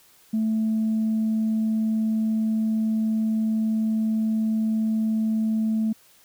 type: tone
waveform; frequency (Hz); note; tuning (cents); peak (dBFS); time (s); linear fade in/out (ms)
sine; 220; A3; 0; -19; 0.33-5.93; 10
effects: tanh soft clip ceiling -17 dBFS + white hiss -56 dBFS RMS until 6.24 s